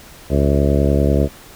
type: harmonic tone with a mistuned harmonic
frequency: 70.2 Hz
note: C#2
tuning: 22 cents sharp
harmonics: 1 / 2 / 3 / 4 / 5 / 6 / 7 / 8 / 9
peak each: -16 / -19 / -21 / -22 / -23 / -24 / -24 / -25 / -26 dBFS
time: 0.29-1.29 s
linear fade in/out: 50 ms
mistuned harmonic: 9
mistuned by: +35 cents
effects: pink hiss -41 dBFS RMS until 1.55 s